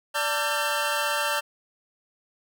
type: tone cluster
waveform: 25% pulse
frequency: 584 / 897 / 1353 / 1574 Hz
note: D5 / A5 / E6 / G6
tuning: -10 / +33 / +45 / +7 cents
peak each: -26 dBFS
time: 0.14-1.41 s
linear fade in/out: 20 ms
effects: none